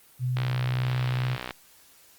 sine tone, 125.9 Hz, B2, 34 cents sharp, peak -24 dBFS, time 0.19-1.38 s, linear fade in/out 50 ms
click train, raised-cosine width 0.3 ms, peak -16 dBFS, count 72, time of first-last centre 0.37-1.508 s, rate 62.4 Hz
effects white hiss -56 dBFS RMS until 2.18 s + Opus 32 kbps

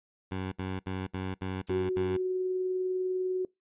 15% pulse tone bursts, 94 Hz, F#2, 28 cents sharp, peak -26 dBFS, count 7, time 0.31-2.17 s, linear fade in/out 10 ms, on 210 ms, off 65 ms
violet noise with exponential decay, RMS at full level -34 dBFS, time 1.67-1.81 s, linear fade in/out 5 ms, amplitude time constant 30 ms
sine tone with tremolo, 370 Hz, F#4, in tune, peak -26 dBFS, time 1.7-3.45 s, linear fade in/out 2 ms, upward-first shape triangle, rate 20 Hz, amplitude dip 25%
effects noise-tail reverb RT60 0.2 s tail -25 dB re dry + resampled to 8000 Hz

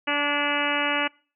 harmonic tone with a mistuned harmonic, 290.3 Hz, D4, 20 cents flat, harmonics 1 / 2 / 3 / 4 / 5 / 6 / 7 / 8 / 9 / 10, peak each -31 / -31 / -31 / -31 / -31 / -31 / -31 / -31 / -31 / -31 dBFS, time 0.07-1.08 s, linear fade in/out 10 ms, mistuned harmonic 6, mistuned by -17 cents, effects noise-tail reverb RT60 0.4 s tail -25 dB re dry

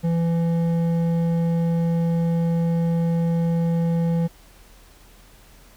sine tone with hard clipping, 167.6 Hz, E3, 29 cents sharp, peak -20 dBFS, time 0.03-4.28 s, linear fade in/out 20 ms, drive 8 dB, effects added 41 Hz sine -50 dBFS peak until 5.76 s + pink hiss -52 dBFS RMS until 5.76 s

